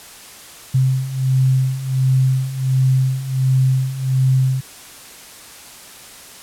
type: beating tone pair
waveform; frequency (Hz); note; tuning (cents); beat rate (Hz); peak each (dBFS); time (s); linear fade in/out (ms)
sine; 130.2 / 131.6; C3 / C3; -8 / +10; 1.4; -19 / -15; 0.74-4.61; 10
effects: white hiss -39 dBFS RMS until 6.42 s + low-pass 12000 Hz 12 dB/octave